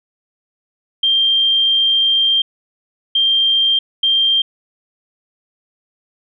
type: tone bursts at uneven times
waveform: sine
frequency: 3177 Hz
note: G7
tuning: 23 cents sharp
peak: -11 dBFS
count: 3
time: 1.03-2.42 / 3.15-3.79 / 4.03-4.42 s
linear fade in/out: 5 ms
effects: none